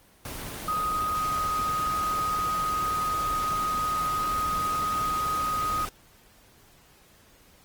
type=tone in noise; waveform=sine; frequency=1250 Hz; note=D#6; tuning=8 cents sharp; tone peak=-25 dBFS; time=0.68-5.85 s; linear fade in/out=2 ms; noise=pink; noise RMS=-36 dBFS; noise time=0.25-5.89 s; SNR=+8 dB; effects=pink hiss -57 dBFS RMS until 7.64 s + Opus 24 kbps